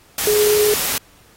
sine tone in noise, 420 Hz, G#4, 19 cents sharp, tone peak -13 dBFS, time 0.27-0.74 s, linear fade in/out 2 ms, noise white, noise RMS -21 dBFS, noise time 0.18-0.98 s, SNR +5 dB, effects pink hiss -51 dBFS RMS until 1.36 s + AAC 48 kbps

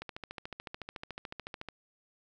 click train, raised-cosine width 0.3 ms, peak -24 dBFS, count 24, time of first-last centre 0.02-1.687 s, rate 13.8 Hz, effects none

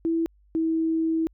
sine tone pair in turn, 329.6 / 323.8 Hz, E4 / E4, 0 / -31 cents, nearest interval unison, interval 31 cents, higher first, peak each -21 dBFS, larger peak neither, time 0.05-0.26 / 0.55-1.27 s, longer second, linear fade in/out 0 ms, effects added 50 Hz sine -56 dBFS peak until 1.33 s

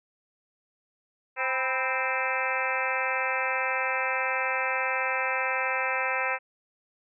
harmonic tone with a mistuned harmonic, 261.6 Hz, C4, in tune, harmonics 2 / 3 / 4 / 5 / 6 / 7 / 8 / 9 / 10, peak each -34 / -34 / -34 / -34 / -34 / -34 / -34 / -34 / -34 dBFS, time 1.36-6.39 s, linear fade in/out 50 ms, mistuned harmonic 4, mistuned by -86 cents, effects none

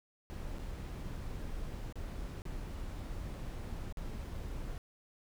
brown noise with dropouts, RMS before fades -41 dBFS, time 0.3-4.78 s, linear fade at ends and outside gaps 0 ms, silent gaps 0.584-0.592 / 1.925-1.956 / 2.419-2.453 / 3.925-3.972 s, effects none

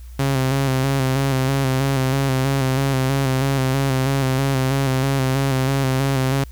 sawtooth tone with vibrato, 134 Hz, C3, 42 cents sharp, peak -13 dBFS, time 0.19-6.44 s, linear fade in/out 5 ms, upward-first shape square, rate 3.1 Hz, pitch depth 38 cents each way, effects added 60 Hz sine -34 dBFS peak until 6.51 s + white hiss -53 dBFS RMS until 6.51 s

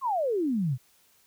sine exponential sweep, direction down, 1123 to 116.54 Hz, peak -24 dBFS, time 0.01-0.78 s, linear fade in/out 50 ms, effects white hiss -63 dBFS RMS until 1.26 s

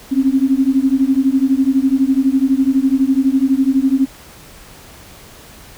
sine beating tone pair, 261.6 / 273.6 Hz, C4 / C#4, 0 / -23 cents, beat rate 12 Hz, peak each -14 dBFS, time 0.11-4.06 s, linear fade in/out 20 ms, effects pink hiss -40 dBFS RMS until 5.77 s

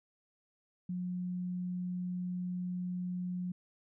sine tone, 180 Hz, F#3, 47 cents flat, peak -34 dBFS, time 0.89-3.52 s, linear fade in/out 5 ms, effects none

